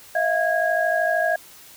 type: tone cluster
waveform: sine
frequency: 644 / 697 / 1645 Hz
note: E5 / F5 / G#6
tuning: -41 / -4 / -17 cents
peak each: -22 / -23 / -23 dBFS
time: 0.15-1.36 s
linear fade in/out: 5 ms
effects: white hiss -46 dBFS RMS until 1.76 s